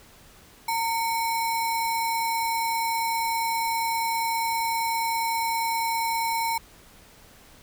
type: tone with sample-and-hold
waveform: sine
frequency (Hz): 915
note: A#5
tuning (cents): -32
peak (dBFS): -23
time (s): 0.68-6.58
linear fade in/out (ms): 5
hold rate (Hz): 3150
effects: pink hiss -52 dBFS RMS until 7.62 s